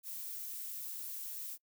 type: noise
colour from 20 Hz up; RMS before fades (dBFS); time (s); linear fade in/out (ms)
violet; -43; 0.03-1.58; 50
effects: noise-tail reverb RT60 0.1 s tail -25 dB re dry